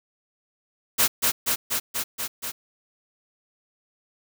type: noise with echo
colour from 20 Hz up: white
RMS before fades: -19 dBFS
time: 0.98-1.08 s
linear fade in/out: 20 ms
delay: 240 ms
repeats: 6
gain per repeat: -2 dB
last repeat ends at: 2.52 s
effects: none